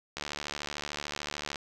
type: click train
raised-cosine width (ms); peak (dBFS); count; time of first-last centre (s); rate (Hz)
0.2; -17; 103; 0.17-1.558; 73.5
effects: none